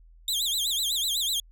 sawtooth tone with vibrato, 3579 Hz, A7, 29 cents sharp, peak -22 dBFS, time 0.28-1.4 s, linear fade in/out 2 ms, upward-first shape sine, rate 8 Hz, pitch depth 210 cents each way, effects added 41 Hz sine -50 dBFS peak until 1.51 s

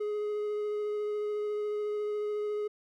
triangle tone with vibrato, 419.1 Hz, G#4, 16 cents sharp, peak -28 dBFS, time 0-2.68 s, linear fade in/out 10 ms, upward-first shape triangle, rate 14 Hz, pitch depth 12 cents each way, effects none

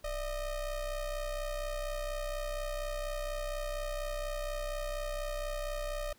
square ring-modulated tone, 311.1 Hz, D#4, in tune, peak -32 dBFS, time 0.04-6.13 s, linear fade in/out 5 ms, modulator 279 Hz, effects pink hiss -64 dBFS RMS until 6.18 s

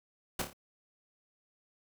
pink noise with echo, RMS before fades -32 dBFS, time 0.39-0.42 s, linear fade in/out 5 ms, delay 28 ms, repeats 4, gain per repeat -6 dB, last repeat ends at 0.532 s, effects none

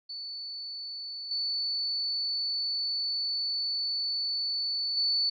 sine tone with level steps, 4476 Hz, C#8, 16 cents sharp, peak -36 / -28 / -24 dBFS, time 0.09-5.3 s, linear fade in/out 10 ms, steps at 1.31 / 4.97 s, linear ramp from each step 2 ms, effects none

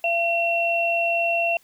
sine tone pair together, 680.5 / 2722 Hz, F5 / F7, -45 / -45 cents, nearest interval 2 octaves, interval 2400 cents, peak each -22 dBFS, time 0.04-1.57 s, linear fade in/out 2 ms, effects white hiss -58 dBFS RMS until 1.63 s

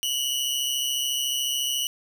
sawtooth tone pair together, 2877 / 3011 Hz, F#7 / F#7, -49 / +30 cents, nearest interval minor second, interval 79 cents, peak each -24 dBFS, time 0.03-1.87 s, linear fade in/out 0 ms, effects none

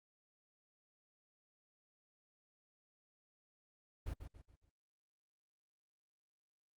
brown noise with echo, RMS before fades -40 dBFS, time 4.06-4.14 s, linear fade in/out 10 ms, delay 140 ms, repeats 4, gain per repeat -8 dB, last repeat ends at 4.7 s, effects Opus 32 kbps

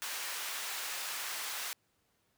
pink high-pass noise, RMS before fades -39 dBFS, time 0.02-1.73 s, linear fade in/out 0 ms, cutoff 1200 Hz, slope 12 dB/octave, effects pink hiss -75 dBFS RMS until 2.37 s + high-pass 60 Hz 12 dB/octave

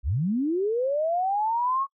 sine linear sweep, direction up, 49 to 1112 Hz, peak -22 dBFS, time 0.03-1.87 s, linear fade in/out 50 ms, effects noise-tail reverb RT60 0.1 s tail -25 dB re dry

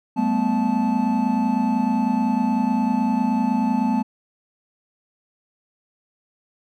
triangle tone cluster, 194.1 / 220.3 / 250.1 / 872 Hz, G3 / A3 / B3 / A5, -17 / +2 / +22 / -16 cents, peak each -24 / -20 / -20 / -24 dBFS, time 0.16-4.03 s, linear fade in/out 20 ms, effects none

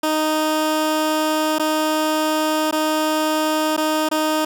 15% pulse tone with dropouts, 310.2 Hz, D#4, 5 cents flat, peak -11 dBFS, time 0.03-4.45 s, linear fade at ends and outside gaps 5 ms, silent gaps 1.585-1.595 / 2.712-2.725 / 3.766-3.776 / 4.089-4.113 s, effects none

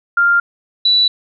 sine tone pair in turn, 1396.9 / 3951 Hz, F6 / B7, 0 / 0 cents, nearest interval octave + tritone, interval 1800 cents, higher second, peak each -9 dBFS, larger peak neither, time 0.17-0.4 / 0.85-1.08 s, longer neither, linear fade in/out 5 ms, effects none

